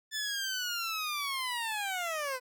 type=linear sweep; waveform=15% pulse; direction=down; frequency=1760 to 493.9 Hz; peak=-26 dBFS; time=0.11-2.4 s; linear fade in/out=50 ms; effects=none